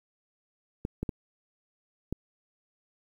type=clicks; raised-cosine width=3 ms; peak=-18 dBFS; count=4; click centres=0.851 / 1.03 / 1.092 / 2.126 s; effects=9-bit